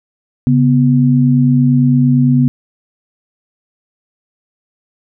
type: tone pair together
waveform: sine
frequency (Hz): 138.59 / 247.4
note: C#3 / B3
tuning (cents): 0 / +3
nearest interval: minor seventh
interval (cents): 1003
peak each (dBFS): -10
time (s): 0.47-2.48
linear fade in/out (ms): 0
effects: none